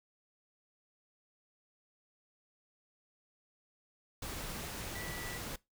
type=tone in noise; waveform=sine; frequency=1960 Hz; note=B6; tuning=14 cents flat; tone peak=-45 dBFS; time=4.95-5.38 s; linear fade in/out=5 ms; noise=pink; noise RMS=-42 dBFS; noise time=4.22-5.56 s; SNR=-6 dB; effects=noise-tail reverb RT60 0.2 s tail -21 dB re dry